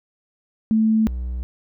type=tone pair in turn; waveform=sine / triangle; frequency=220 / 61.74 Hz; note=A3 / B1; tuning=0 / 0 cents; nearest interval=octave + minor seventh; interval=2200 cents; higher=first; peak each=-14 / -22 dBFS; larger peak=first; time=0.71-1.07 / 1.07-1.43 s; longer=neither; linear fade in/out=0 ms; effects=none